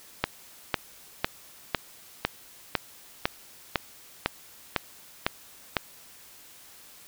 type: click train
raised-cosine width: 0.3 ms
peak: -6 dBFS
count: 12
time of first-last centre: 0.24-5.768 s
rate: 1.99 Hz
effects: white hiss -51 dBFS RMS until 7.07 s